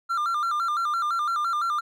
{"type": "tone with vibrato", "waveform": "triangle", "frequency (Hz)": 1280, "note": "D#6", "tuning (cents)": 49, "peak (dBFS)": -21, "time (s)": [0.09, 1.81], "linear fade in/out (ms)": 20, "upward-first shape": "square", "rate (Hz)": 5.9, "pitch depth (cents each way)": 110, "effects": []}